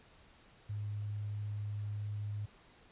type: tone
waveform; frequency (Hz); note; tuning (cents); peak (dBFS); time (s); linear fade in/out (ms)
sine; 103.9; G#2; +1; -36; 0.69-2.46; 10
effects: pink hiss -62 dBFS RMS until 2.91 s + resampled to 8000 Hz